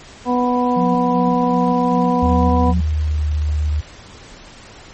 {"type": "harmonic tone", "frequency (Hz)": 246.9, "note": "B3", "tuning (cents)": 0, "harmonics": [1, 2, 3, 4], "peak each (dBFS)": [-17, -21, -21, -20], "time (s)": [0.25, 2.74], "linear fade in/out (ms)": 50}
{"type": "tone with tremolo", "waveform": "sine", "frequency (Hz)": 178.8, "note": "F3", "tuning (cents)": 41, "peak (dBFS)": -18, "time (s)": [0.76, 2.81], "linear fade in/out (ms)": 10, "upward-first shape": "square", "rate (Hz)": 2.6, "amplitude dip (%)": 35}
{"type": "click train", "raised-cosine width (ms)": 0.2, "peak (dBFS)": -25, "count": 71, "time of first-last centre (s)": [1.44, 3.829], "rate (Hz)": 29.3}
{"type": "tone with pitch glide", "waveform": "sine", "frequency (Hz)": [78, 75.39], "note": ["D#2", "D2"], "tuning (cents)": [5, 46], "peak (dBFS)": -15, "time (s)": [2.22, 3.81], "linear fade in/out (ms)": 10, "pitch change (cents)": -59, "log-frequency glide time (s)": [2.73, 3.25]}
{"effects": ["pink hiss -40 dBFS RMS until 4.93 s", "MP3 32 kbps"]}